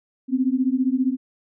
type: beating tone pair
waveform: sine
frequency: 251.8 / 266.8 Hz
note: B3 / C4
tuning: +34 / +34 cents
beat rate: 15 Hz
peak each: -21 dBFS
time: 0.28-1.17 s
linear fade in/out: 50 ms
effects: none